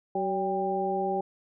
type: harmonic tone with a mistuned harmonic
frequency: 189.9 Hz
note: F#3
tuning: 45 cents sharp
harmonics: 1 / 2 / 3 / 4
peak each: -35 / -30 / -34 / -29 dBFS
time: 0.15-1.21 s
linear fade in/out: 5 ms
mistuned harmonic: 4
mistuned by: +73 cents
effects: none